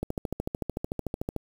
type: click train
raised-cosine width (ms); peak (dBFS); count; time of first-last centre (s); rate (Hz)
2; -16; 19; 0.03-1.363; 13.5
effects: 7-bit